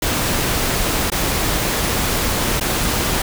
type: noise with dropouts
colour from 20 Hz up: pink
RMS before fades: -19 dBFS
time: 0.02-3.22 s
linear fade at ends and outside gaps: 5 ms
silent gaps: 1.102-1.118 / 2.599-2.609 s
effects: none